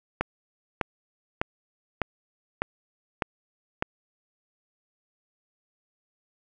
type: click train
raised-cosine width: 0.5 ms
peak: -9 dBFS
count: 7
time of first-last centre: 0.21-3.824 s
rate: 1.66 Hz
effects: none